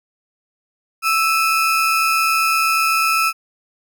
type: tone pair together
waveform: 35% pulse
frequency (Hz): 1318.5 / 2489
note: E6 / D#7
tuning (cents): 0 / 0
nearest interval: major seventh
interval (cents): 1100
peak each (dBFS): -14 / -19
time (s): 1.02-3.33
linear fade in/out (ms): 50
effects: none